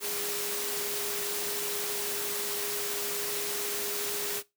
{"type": "tone in noise", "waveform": "sine", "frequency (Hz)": 410.7, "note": "G#4", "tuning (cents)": -19, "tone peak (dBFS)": -39, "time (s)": [0, 4.43], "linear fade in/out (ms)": 50, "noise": "white", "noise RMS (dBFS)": -33, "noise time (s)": [0, 4.43], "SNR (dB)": -9, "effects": ["noise-tail reverb RT60 0.2 s tail -19 dB re dry", "high-pass 150 Hz 12 dB/octave"]}